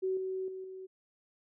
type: tone with level steps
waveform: sine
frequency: 377 Hz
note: F#4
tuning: 32 cents sharp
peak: -29 / -33 / -39 / -42 dBFS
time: 0.02-0.87 s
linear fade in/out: 20 ms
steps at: 0.17 / 0.48 / 0.64 s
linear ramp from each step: 2 ms
effects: none